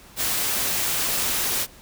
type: noise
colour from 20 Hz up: white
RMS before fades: -24 dBFS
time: 0.16-1.67 s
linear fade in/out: 50 ms
effects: pink hiss -48 dBFS RMS until 1.81 s